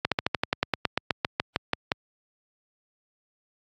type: slowing click train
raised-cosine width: 0.3 ms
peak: -6 dBFS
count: 17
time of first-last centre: 0.05-1.918 s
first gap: 67 ms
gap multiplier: 1.07
effects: high-pass 80 Hz 12 dB/octave + AAC 48 kbps